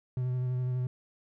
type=tone with vibrato; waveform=triangle; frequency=126.2 Hz; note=B2; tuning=38 cents sharp; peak=-26 dBFS; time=0.17-0.87 s; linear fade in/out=2 ms; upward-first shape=square; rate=12 Hz; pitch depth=14 cents each way; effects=none